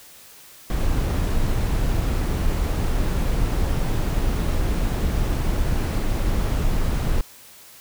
brown noise, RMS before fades -21 dBFS, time 0.7-7.21 s, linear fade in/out 2 ms, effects white hiss -46 dBFS RMS until 7.8 s

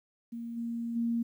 sine tone with level steps, 233.1 Hz, A#3, in tune, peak -36 / -32 / -27 dBFS, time 0.32-1.23 s, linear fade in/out 10 ms, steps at 0.56 / 0.95 s, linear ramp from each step 20 ms, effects 11-bit

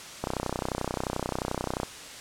click train, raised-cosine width 1 ms, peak -14 dBFS, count 51, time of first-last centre 0.24-1.832 s, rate 31.4 Hz, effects white hiss -42 dBFS RMS until 2.2 s + low-pass 8000 Hz 12 dB/octave

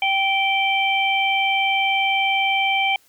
harmonic tone, 780 Hz, G5, 9 cents flat, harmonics 1 / 3 / 4, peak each -21 / -20 / -24 dBFS, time 0.02-2.96 s, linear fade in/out 2 ms, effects white hiss -57 dBFS RMS until 3.08 s

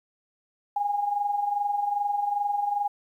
sine tone with amplitude modulation, 818 Hz, G#5, 26 cents flat, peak -21 dBFS, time 0.76-2.88 s, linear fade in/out 5 ms, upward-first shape sine, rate 22.5 Hz, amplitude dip 60%, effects 10-bit

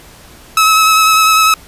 sawtooth tone with vibrato, 1290 Hz, E6, 38 cents flat, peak -3 dBFS, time 0.57-1.54 s, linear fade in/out 2 ms, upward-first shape sine, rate 10 Hz, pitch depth 18 cents each way, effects pink hiss -39 dBFS RMS until 1.67 s + resampled to 32000 Hz

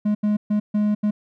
triangle tone bursts at uneven times, 209.4 Hz, G#3, 15 cents sharp, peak -15 dBFS, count 5, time 0.05-0.15 / 0.23-0.37 / 0.5-0.6 / 0.74-0.95 / 1.03-1.11 s, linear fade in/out 10 ms, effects none

